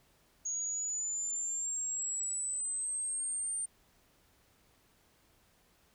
sine exponential sweep, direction up, 6640 to 8900 Hz, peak -33 dBFS, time 0.45-3.66 s, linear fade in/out 10 ms, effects pink hiss -68 dBFS RMS until 5.94 s

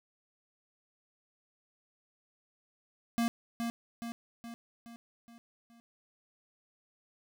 square tone with echo, 233.1 Hz, A#3, in tune, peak -28 dBFS, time 3.18-3.28 s, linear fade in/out 0 ms, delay 420 ms, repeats 6, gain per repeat -5 dB, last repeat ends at 5.8 s, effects none

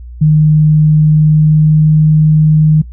sine tone with pitch glide, 153.5 to 154.66 Hz, D#3 to D#3, -23 to -10 cents, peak -4 dBFS, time 0.21-2.82 s, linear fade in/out 10 ms, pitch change +13 cents, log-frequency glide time 1.03-1.96 s, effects noise-tail reverb RT60 0.1 s tail -22 dB re dry + added 60 Hz sine -26 dBFS peak until 2.92 s

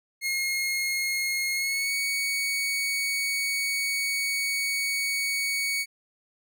sawtooth tone with pitch glide, 2151 to 2235 Hz, C7 to C#7, +47 to +14 cents, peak -22 dBFS, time 0.21-5.86 s, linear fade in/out 50 ms, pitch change +67 cents, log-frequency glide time 1.54-1.93 s, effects none

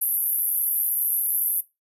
pink band-pass noise, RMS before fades -24 dBFS, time 0.01-1.61 s, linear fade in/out 10 ms, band 11000 to 13000 Hz, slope 96 dB/octave, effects noise-tail reverb RT60 0.2 s tail -17 dB re dry

